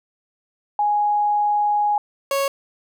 sine / 30% pulse tone pair in turn, 830.6 / 552.3 Hz, G#5 / C#5, 0 / -6 cents, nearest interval perfect fifth, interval 706 cents, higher first, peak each -16 dBFS, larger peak neither, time 0.79-1.98 / 2.31-2.48 s, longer first, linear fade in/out 2 ms, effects none

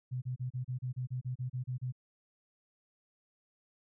sine tone bursts, 126.4 Hz, B2, 41 cents sharp, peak -33 dBFS, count 13, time 0.11-1.924 s, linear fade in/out 20 ms, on 110 ms, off 32 ms, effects none

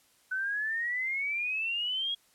sine exponential sweep, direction up, 1500 to 3322 Hz, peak -29 dBFS, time 0.31-2.15 s, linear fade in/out 10 ms, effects white hiss -65 dBFS RMS until 2.34 s + low-pass 12000 Hz 12 dB/octave

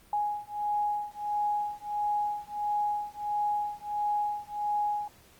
sine beating tone pair, 830.6 / 832.1 Hz, G#5 / G#5, 0 / +3 cents, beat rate 1.5 Hz, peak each -31 dBFS, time 0.13-5.08 s, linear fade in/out 2 ms, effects pink hiss -58 dBFS RMS until 5.39 s + Opus 32 kbps

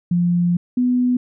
sine tone pair in turn, 174.61 / 248.4 Hz, F3 / B3, 0 / +10 cents, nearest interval tritone, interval 610 cents, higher second, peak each -14 dBFS, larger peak neither, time 0.11-0.57 / 0.77-1.17 s, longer first, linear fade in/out 5 ms, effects none

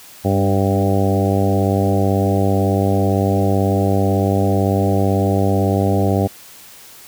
harmonic tone with a mistuned harmonic, 98 Hz, G2, in tune, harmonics 1 / 2 / 3 / 4 / 5 / 6 / 7 / 8, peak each -17 / -20 / -22 / -23 / -24 / -25 / -25 / -26 dBFS, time 0.24-6.28 s, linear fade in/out 20 ms, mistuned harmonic 3, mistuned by -16 cents, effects white hiss -41 dBFS RMS until 7.07 s

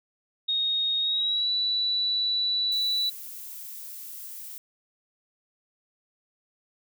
sine tone with pitch glide, 3729 to 3951 Hz, A#7 to B7, 0 to 0 cents, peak -23 dBFS, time 0.48-3.1 s, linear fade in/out 10 ms, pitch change +100 cents, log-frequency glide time 1-1.5 s
violet noise, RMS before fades -40 dBFS, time 2.72-4.58 s, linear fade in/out 0 ms
effects none

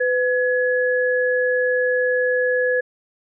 sine tone pair together, 501.6 / 1691 Hz, B4 / G#6, +27 / +31 cents, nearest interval octave + major sixth, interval 2104 cents, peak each -18 / -21 dBFS, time 0-2.81 s, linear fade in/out 10 ms, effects none

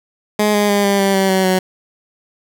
15% pulse tone with pitch steps, 210.1 / 206.5 / 202.9 / 199.46 / 196.03 / 192.66 / 189.35 / 186.1 Hz, G#3 / G#3 / G#3 / G3 / G3 / G3 / F#3 / F#3, +20 / -10 / -40 / +30 / 0 / -30 / +40 / +10 cents, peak -6 dBFS, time 0.39-1.59 s, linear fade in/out 5 ms, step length 150 ms, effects none

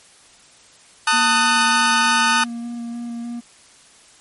sawtooth chord, D# diminished, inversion second, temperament just, 896 / 1244.5 / 1493.4 Hz, A5 / D#6 / F#6, +31 / 0 / +16 cents, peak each -15 dBFS, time 1.07-2.44 s, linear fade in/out 5 ms
triangle tone with vibrato, 236 Hz, A#3, 22 cents sharp, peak -24 dBFS, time 1.12-3.41 s, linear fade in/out 20 ms, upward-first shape square, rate 3.3 Hz, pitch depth 11 cents each way
effects white hiss -49 dBFS RMS until 4.2 s + MP3 48 kbps

